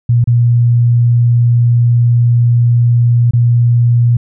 sine tone with dropouts, 119.4 Hz, A#2, 42 cents sharp, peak -6 dBFS, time 0.09-4.17 s, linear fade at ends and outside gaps 5 ms, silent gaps 0.242-0.273 / 3.31-3.334 s, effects none

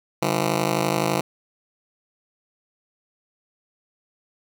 10% pulse ring-modulated tone, 167.3 Hz, E3, 26 cents sharp, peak -9 dBFS, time 0.22-1.21 s, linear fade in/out 2 ms, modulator 25.9 Hz, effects none

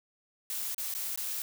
blue noise with dropouts, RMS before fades -35 dBFS, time 0.5-1.42 s, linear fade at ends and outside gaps 1 ms, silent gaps 0.746-0.78 / 0.94-0.949 / 1.16-1.175 s, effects none

